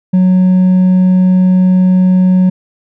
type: tone with hard clipping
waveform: sine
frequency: 184.3 Hz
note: F#3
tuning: 7 cents flat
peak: -6 dBFS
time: 0.13-2.5 s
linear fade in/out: 10 ms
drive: 2 dB
effects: none